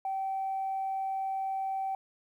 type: tone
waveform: sine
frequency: 772 Hz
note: G5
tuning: 27 cents flat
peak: -29 dBFS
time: 0.05-1.95 s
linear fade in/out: 2 ms
effects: tanh soft clip ceiling -26 dBFS + 11-bit